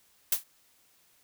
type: noise with exponential decay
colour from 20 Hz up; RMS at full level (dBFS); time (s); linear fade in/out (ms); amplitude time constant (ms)
blue; -20; 0.32-0.44; 5; 26
effects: white hiss -65 dBFS RMS until 1.23 s